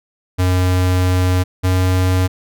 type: tone pair in turn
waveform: square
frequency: 91.4 / 92.2 Hz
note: F#2 / F#2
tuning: -21 / -6 cents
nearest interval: unison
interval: 15 cents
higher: second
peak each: -13 dBFS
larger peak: neither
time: 0.38-1.44 / 1.63-2.28 s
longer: first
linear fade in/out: 20 ms
effects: none